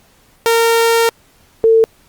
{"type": "tone pair in turn", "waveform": ["sawtooth", "sine"], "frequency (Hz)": [460, 449.2], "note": ["A#4", "A4"], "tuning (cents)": [-23, 36], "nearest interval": "unison", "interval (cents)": 41, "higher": "first", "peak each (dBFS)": -6, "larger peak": "neither", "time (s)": [[0.46, 1.09], [1.64, 1.84]], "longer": "first", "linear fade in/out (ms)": 0, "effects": ["pink hiss -51 dBFS RMS until 2.08 s", "Opus 48 kbps"]}